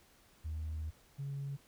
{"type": "tone pair in turn", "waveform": "sine", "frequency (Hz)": [78.3, 139.51], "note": ["D#2", "C#3"], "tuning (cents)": [11, 11], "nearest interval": "minor seventh", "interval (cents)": 1000, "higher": "second", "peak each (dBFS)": [-35, -36], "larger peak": "first", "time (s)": [[0.44, 0.91], [1.18, 1.57]], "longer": "first", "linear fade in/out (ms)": 20, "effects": ["tanh soft clip ceiling -34 dBFS", "pink hiss -65 dBFS RMS until 1.67 s"]}